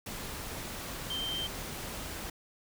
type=tone in noise; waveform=sine; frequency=3136 Hz; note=G7; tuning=in tune; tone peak=-33 dBFS; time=1.1-1.47 s; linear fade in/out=5 ms; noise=pink; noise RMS=-40 dBFS; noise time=0.06-2.3 s; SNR=+4 dB; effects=none